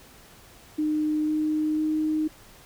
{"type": "tone with pitch steps", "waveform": "sine", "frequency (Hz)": [305.5, 307.6, 309.8], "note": ["D#4", "D#4", "D#4"], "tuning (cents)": [-32, -20, -7], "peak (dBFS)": -22, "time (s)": [0.78, 2.28], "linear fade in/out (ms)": 10, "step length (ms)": 500, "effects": ["pink hiss -51 dBFS RMS until 2.65 s"]}